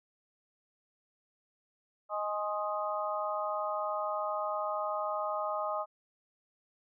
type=harmonic tone with a mistuned harmonic; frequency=207.7 Hz; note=G#3; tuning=in tune; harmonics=3 / 4 / 5 / 6; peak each=-35 / -38 / -39 / -36 dBFS; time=2.09-5.86 s; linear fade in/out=50 ms; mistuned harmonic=5; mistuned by=+34 cents; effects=none